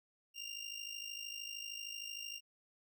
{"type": "tone with amplitude modulation", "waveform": "25% pulse", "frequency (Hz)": 2794, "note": "F7", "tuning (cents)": 0, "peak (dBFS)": -36, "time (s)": [0.34, 2.41], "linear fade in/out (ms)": 50, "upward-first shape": "sine", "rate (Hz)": 53.1, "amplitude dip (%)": 70, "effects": []}